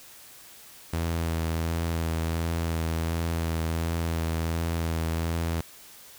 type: tone with vibrato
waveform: sawtooth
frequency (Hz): 82.41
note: E2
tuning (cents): 0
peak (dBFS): -22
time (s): 0.93-5.61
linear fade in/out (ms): 5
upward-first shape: sine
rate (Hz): 1.4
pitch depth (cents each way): 21
effects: white hiss -49 dBFS RMS until 6.18 s